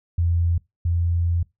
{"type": "tone pair in turn", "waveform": "sine", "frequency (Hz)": [85.1, 85.44], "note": ["F2", "F2"], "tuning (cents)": [-44, -37], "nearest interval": "unison", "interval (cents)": 7, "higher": "second", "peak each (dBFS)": [-17, -18], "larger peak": "first", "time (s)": [[0.18, 0.58], [0.85, 1.43]], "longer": "second", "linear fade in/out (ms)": 5, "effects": ["noise-tail reverb RT60 0.2 s tail -23 dB re dry"]}